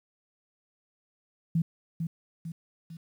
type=tone with echo; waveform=sine; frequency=164.81 Hz; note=E3; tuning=in tune; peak=-22 dBFS; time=1.55-1.62 s; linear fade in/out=5 ms; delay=450 ms; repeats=3; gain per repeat=-6 dB; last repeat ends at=2.97 s; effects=10-bit